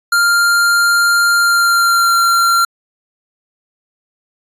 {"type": "tone with pitch glide", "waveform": "square", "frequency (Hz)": [1396.9, 1376.1], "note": ["F6", "F6"], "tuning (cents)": [0, -26], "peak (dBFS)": -10, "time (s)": [0.12, 2.65], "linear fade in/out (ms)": 5, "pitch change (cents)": -26, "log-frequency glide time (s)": [1.35, 2.16], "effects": ["resampled to 32000 Hz"]}